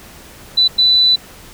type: tone bursts at uneven times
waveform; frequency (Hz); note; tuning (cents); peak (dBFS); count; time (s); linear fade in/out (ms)
sine; 3984; B7; +14; -8; 2; 0.57-0.68 / 0.78-1.16; 10
effects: pink hiss -39 dBFS RMS until 1.53 s